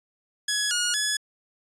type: tone with pitch steps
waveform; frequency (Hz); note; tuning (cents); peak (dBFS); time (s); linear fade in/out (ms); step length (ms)
10% pulse; 1680 / 1439 / 1698; G#6 / F#6 / G#6; +19 / -49 / +38; -14; 0.48-1.17; 5; 230
effects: resampled to 22050 Hz